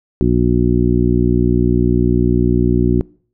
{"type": "harmonic tone", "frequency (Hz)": 60, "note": "B1", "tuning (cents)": -49, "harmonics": [1, 2, 3, 4, 5, 6], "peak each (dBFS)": [-18, -18, -18, -18, -18, -18], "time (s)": [0.21, 3.01], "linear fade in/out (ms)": 0, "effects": ["noise-tail reverb RT60 0.5 s tail -25 dB re dry"]}